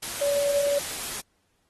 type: tone in noise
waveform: sine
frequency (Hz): 570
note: C#5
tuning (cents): +48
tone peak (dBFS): -21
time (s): 0.21-0.79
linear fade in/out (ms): 10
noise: white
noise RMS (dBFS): -33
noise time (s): 0.02-1.21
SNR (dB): +9
effects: pink hiss -71 dBFS RMS until 1.69 s + AAC 32 kbps